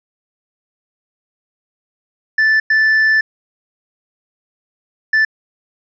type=tone bursts at uneven times; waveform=triangle; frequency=1757 Hz; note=A6; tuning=3 cents flat; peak=-8 dBFS; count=3; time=2.38-2.6 / 2.7-3.21 / 5.13-5.25 s; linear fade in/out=5 ms; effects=resampled to 16000 Hz